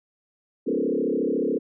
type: tone with frequency modulation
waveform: sine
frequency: 357.7 Hz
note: F4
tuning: 41 cents sharp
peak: -21 dBFS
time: 0.66-1.59 s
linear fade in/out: 20 ms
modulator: 34 Hz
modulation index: 3.7
effects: none